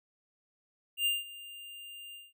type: tone with ADSR envelope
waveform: square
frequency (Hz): 2800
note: F7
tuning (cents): +4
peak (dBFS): -26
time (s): 0.97-2.33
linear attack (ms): 87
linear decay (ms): 180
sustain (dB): -19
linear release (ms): 190
effects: none